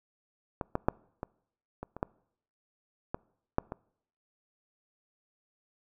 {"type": "clicks", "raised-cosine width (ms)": 1, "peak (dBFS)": [-18, -14, -9, -21, -24, -27, -15, -18, -11, -22], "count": 10, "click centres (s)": [0.612, 0.754, 0.885, 1.231, 1.83, 1.966, 2.029, 3.145, 3.584, 3.721], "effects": ["noise-tail reverb RT60 0.7 s tail -25 dB re dry"]}